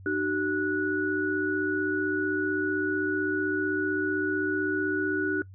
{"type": "tone cluster", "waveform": "sine", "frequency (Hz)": [304.1, 379.8, 1469], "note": ["D#4", "F#4", "F#6"], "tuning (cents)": [-40, 45, -13], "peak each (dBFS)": -29, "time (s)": [0.06, 5.42], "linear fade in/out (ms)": 2, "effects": ["noise-tail reverb RT60 0.1 s tail -20 dB re dry", "added 95 Hz sine -44 dBFS peak until 5.54 s"]}